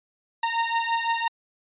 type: beating tone pair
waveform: sawtooth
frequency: 919 / 924.9 Hz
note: A#5 / A#5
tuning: -25 / -14 cents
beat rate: 5.9 Hz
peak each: -22 dBFS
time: 0.43-1.28 s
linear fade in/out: 5 ms
effects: resampled to 8000 Hz